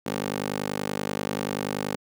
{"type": "tone with high-pass filter", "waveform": "15% pulse", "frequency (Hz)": 50.4, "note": "G1", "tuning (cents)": 49, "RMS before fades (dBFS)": -30, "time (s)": [0.06, 1.96], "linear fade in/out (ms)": 5, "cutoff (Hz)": 280, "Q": 1.3, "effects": []}